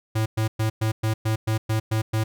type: tone bursts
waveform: square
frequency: 110 Hz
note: A2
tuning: in tune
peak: -21 dBFS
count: 10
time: 0.15-2.24 s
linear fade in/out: 10 ms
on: 110 ms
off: 110 ms
effects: none